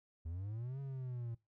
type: linear two-way sweep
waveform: triangle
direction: up then down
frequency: 77.5 to 139 to 114.3 Hz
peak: -38 dBFS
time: 0.25-1.35 s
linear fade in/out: 10 ms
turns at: 0.8 s
effects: noise-tail reverb RT60 0.2 s tail -19 dB re dry